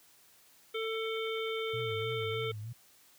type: harmonic tone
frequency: 445.3 Hz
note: A4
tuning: 21 cents sharp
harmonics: 1 / 3 / 5 / 7 / 8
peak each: -34 / -42 / -41 / -43 / -45 dBFS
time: 0.74-2.52 s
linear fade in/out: 10 ms
type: tone with vibrato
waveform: sine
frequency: 113.2 Hz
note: A2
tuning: 50 cents sharp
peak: -38 dBFS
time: 1.73-2.73 s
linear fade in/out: 10 ms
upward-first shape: sine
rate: 3.2 Hz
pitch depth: 130 cents each way
effects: white hiss -62 dBFS RMS until 3.18 s + high-pass 60 Hz 12 dB/octave